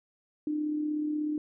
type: tone with amplitude modulation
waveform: sine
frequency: 301.4 Hz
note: D4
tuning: 45 cents sharp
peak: -26 dBFS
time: 0.47-1.38 s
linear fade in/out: 2 ms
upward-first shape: sine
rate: 36.5 Hz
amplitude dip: 40%
effects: none